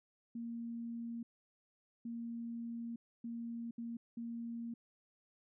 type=tone bursts at uneven times; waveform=sine; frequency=233.1 Hz; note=A#3; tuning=in tune; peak=-40 dBFS; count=5; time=0.35-1.23 / 2.05-2.96 / 3.24-3.71 / 3.78-3.97 / 4.17-4.74 s; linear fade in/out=5 ms; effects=none